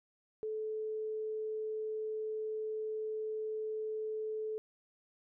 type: tone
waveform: sine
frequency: 434 Hz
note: A4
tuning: 24 cents flat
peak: -35 dBFS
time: 0.43-4.58 s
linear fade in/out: 0 ms
effects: none